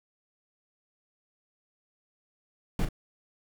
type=noise with echo; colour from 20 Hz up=brown; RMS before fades=-26 dBFS; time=2.79-2.85 s; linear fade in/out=2 ms; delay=38 ms; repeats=1; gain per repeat=-8 dB; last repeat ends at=2.888 s; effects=none